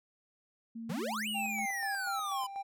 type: tone with pitch glide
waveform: sine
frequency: 228.1 to 214.1 Hz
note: A#3 to A3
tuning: -37 to -47 cents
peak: -39 dBFS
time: 0.75-1.66 s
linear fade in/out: 10 ms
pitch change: -110 cents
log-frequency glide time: 1.01-1.19 s
type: exponential two-way sweep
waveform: square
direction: up then down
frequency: 141.1 to 2995 to 992 Hz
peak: -35 dBFS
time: 0.89-2.47 s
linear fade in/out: 10 ms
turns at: 1.28 s
type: tone with tremolo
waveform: triangle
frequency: 790 Hz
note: G5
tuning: 13 cents sharp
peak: -33 dBFS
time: 1.34-2.63 s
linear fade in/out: 20 ms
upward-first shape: square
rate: 4.1 Hz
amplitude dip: 55%
effects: none